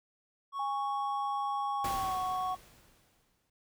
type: tone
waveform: triangle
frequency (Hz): 1108.7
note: C#6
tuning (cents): 0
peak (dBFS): -32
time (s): 0.52-2.57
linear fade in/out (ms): 50
type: tone with pitch glide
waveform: sine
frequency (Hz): 818 to 741.5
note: G#5 to F#5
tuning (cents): -26 to +4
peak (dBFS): -33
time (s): 0.59-2.55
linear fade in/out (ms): 5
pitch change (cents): -170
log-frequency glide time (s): 1.78-2.17
type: noise with exponential decay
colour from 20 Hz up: pink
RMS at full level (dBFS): -38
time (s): 1.84-3.5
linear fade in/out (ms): 5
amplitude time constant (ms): 360
effects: none